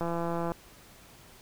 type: click train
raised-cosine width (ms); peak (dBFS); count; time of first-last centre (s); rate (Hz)
1; -19; 87; 0.01-0.519; 169
effects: pink hiss -54 dBFS RMS until 1.41 s